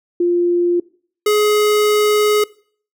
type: tone pair in turn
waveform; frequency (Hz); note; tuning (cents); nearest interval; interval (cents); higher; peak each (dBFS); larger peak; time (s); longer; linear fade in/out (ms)
sine / square; 349.2 / 420.6; F4 / G#4; 0 / +22; minor third; 322; second; -12; neither; 0.2-0.8 / 1.26-2.44; second; 5
effects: noise-tail reverb RT60 0.5 s tail -22 dB re dry